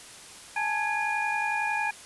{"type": "tone cluster", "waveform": "sine", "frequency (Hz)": [834, 885, 1664, 2427], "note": ["G#5", "A5", "G#6", "D#7"], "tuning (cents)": [7, 10, 3, -44], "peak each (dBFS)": -31, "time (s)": [0.56, 1.91], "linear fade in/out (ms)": 5, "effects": ["white hiss -46 dBFS RMS until 2.05 s", "resampled to 24000 Hz"]}